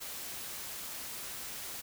white noise, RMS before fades -42 dBFS, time 0-1.82 s, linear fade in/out 20 ms, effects none

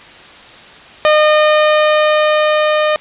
sawtooth tone with level ramp, 610 Hz, D#5, 34 cents flat, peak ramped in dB -3 to -7 dBFS, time 1.05-2.96 s, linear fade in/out 0 ms, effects white hiss -37 dBFS RMS until 3 s + resampled to 8000 Hz

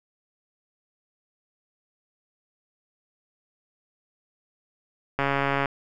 click train, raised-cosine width 0.5 ms, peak -9 dBFS, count 66, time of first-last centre 5.19-5.658 s, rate 139 Hz, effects none

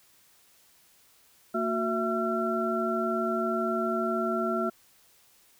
sine tone cluster, 228.1 / 366.2 / 665 / 1357 Hz, A#3 / F#4 / E5 / E6, -37 / -18 / +15 / +50 cents, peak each -31 dBFS, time 1.54-4.7 s, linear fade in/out 10 ms, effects white hiss -61 dBFS RMS until 5.59 s

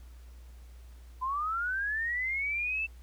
sine linear sweep, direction up, 1004 to 2671 Hz, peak -29 dBFS, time 1.21-2.87 s, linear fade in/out 20 ms, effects added 60 Hz sine -47 dBFS peak until 3.02 s + pink hiss -63 dBFS RMS until 3.02 s

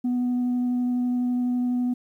sine tone with vibrato, 246.9 Hz, B3, in tune, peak -19 dBFS, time 0.04-1.94 s, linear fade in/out 10 ms, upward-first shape triangle, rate 12 Hz, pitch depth 9 cents each way, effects tanh soft clip ceiling -20 dBFS + 10-bit

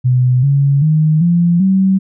sine tone with pitch steps, 126.1 / 139.92 / 155.25 / 172.26 / 191.13 Hz, B2 / C#3 / D#3 / F3 / G3, +36 / +17 / -3 / -23 / -44 cents, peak -8 dBFS, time 0.04-1.99 s, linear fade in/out 20 ms, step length 390 ms, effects none

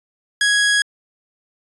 sawtooth tone, 1661.2 Hz, G#6, in tune, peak -10 dBFS, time 0.41-0.82 s, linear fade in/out 2 ms, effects resampled to 24000 Hz

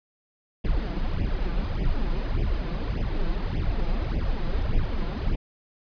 brown noise with flanger, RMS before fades -25 dBFS, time 0.64-5.36 s, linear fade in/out 10 ms, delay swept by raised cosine 0.35 to 5.95 ms, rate 1.7 Hz, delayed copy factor +0.95, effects resampled to 11025 Hz

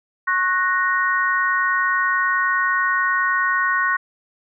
sine chord, F# major, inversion second, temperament equal with one note detuned, 1094.1 / 1480 / 1864.7 Hz, C#6 / F#6 / A#6, -23 / 0 / 0 cents, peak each -21 dBFS, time 0.27-3.97 s, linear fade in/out 10 ms, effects none

